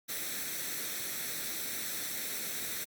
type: noise with comb filter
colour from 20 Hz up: white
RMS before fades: -37 dBFS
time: 0.08-2.85 s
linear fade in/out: 20 ms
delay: 0.51 ms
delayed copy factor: +0.6
effects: high-pass 150 Hz 12 dB/octave + Opus 48 kbps